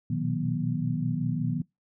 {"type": "tone cluster", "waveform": "sine", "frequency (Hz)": [119.6, 124.7, 158.1, 184, 243.3], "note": ["A#2", "B2", "D#3", "F#3", "B3"], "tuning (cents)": [45, 17, 28, -9, -26], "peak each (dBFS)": [-34, -34, -29, -33, -32], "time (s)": [0.1, 1.62], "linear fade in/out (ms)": 5, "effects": ["noise-tail reverb RT60 0.2 s tail -25 dB re dry"]}